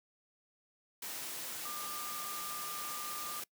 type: tone in noise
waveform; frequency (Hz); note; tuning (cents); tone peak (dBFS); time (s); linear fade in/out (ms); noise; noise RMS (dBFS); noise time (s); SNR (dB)
sine; 1200; D6; +37; -43; 1.65-3.4; 5; white; -42; 1.02-3.44; -4
effects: noise-tail reverb RT60 0.1 s tail -24 dB re dry + high-pass 150 Hz 12 dB/octave